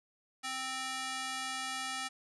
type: tone with high-pass filter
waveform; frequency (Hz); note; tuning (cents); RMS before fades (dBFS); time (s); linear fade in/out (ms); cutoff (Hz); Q
square; 261.6; C4; 0; -38; 0.43-2.09; 20; 1200; 0.65
effects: resampled to 24000 Hz